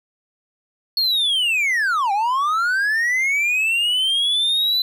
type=linear two-way sweep; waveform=triangle; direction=down then up; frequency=4372 to 773 to 4037 Hz; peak=-15 dBFS; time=0.97-4.82 s; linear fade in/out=2 ms; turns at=2.12 s; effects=none